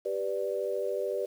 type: chord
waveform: sine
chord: G major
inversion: none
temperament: equal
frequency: 392 / 493.9 / 587.3 Hz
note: G4 / B4 / D5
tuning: 0 / 0 / 0 cents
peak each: -33 dBFS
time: 0.05-1.26 s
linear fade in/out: 10 ms
effects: 9-bit